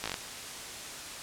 slowing click train, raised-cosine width 0.2 ms, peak -15 dBFS, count 6, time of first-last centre 0.04-0.142 s, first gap 17 ms, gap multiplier 1.09, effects white hiss -41 dBFS RMS until 1.22 s + low-pass 9000 Hz 12 dB/octave

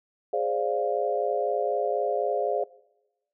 sine chord, D half-diminished seventh, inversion second, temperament equal, 415.3 / 523.3 / 587.3 / 698.5 Hz, Ab4 / C5 / D5 / F5, 0 / 0 / 0 / 0 cents, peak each -29 dBFS, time 0.33-2.64 s, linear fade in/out 5 ms, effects noise-tail reverb RT60 1.0 s tail -22 dB re dry

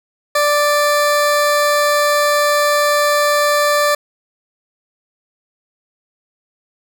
20% pulse tone, 587.3 Hz, D5, in tune, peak -7 dBFS, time 0.35-3.95 s, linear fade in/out 5 ms, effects none

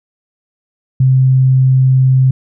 sine tone, 130.81 Hz, C3, in tune, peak -6 dBFS, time 1-2.31 s, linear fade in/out 5 ms, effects none

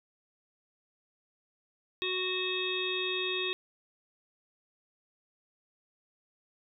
harmonic tone, 370 Hz, F#4, in tune, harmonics 1 / 3 / 5 / 7 / 9 / 10, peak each -35 / -43 / -42 / -35 / -39 / -35 dBFS, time 2.02-3.53 s, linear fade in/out 0 ms, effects none

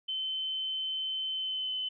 sine tone with pitch glide, 3069 to 3037 Hz, G7 to F#7, -37 to +44 cents, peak -31 dBFS, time 0.08-1.89 s, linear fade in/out 10 ms, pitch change -19 cents, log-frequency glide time 1.32-1.75 s, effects none

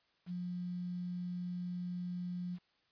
sine tone with quantisation, 178 Hz, F3, 33 cents sharp, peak -37 dBFS, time 0.26-2.59 s, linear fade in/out 50 ms, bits 10, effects white hiss -74 dBFS RMS until 2.91 s + resampled to 11025 Hz

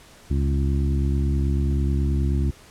harmonic tone with a mistuned harmonic, 69.3 Hz, C#2, in tune, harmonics 1 / 2 / 3 / 4 / 5, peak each -20 / -26 / -30 / -32 / -34 dBFS, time 0.3-2.51 s, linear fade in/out 10 ms, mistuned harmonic 1, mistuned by +61 cents, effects pink hiss -49 dBFS RMS until 2.7 s + low-pass 11000 Hz 12 dB/octave

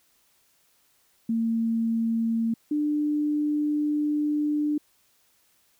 sine tone pair in turn, 227.6 / 297.6 Hz, A#3 / D4, -41 / +23 cents, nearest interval perfect fourth, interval 464 cents, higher second, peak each -22 dBFS, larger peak neither, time 1.29-2.54 / 2.71-4.78 s, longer second, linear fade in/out 5 ms, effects white hiss -65 dBFS RMS until 5.79 s

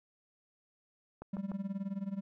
click train, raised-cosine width 1 ms, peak -30 dBFS, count 3, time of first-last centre 1.22-1.517 s, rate 6.73 Hz
triangle tone with tremolo, 196 Hz, G3, in tune, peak -30 dBFS, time 1.33-2.21 s, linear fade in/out 5 ms, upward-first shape sine, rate 19 Hz, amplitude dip 85%
effects none

